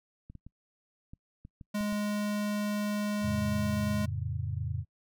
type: clicks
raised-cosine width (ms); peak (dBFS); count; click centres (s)
5; -34; 8; 0.3 / 0.353 / 0.466 / 1.135 / 1.451 / 1.612 / 1.809 / 1.926
type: tone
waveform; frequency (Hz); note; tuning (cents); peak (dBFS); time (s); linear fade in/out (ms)
square; 207.7; G#3; 0; -30; 1.74-4.06; 10
type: chord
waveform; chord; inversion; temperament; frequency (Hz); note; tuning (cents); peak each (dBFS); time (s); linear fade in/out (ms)
sine; F augmented; none; equal; 87.31 / 110 / 138.59; F2 / A2 / C#3; 0 / 0 / 0; -35 / -35 / -36; 3.21-4.85; 50
effects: noise-tail reverb RT60 0.1 s tail -26 dB re dry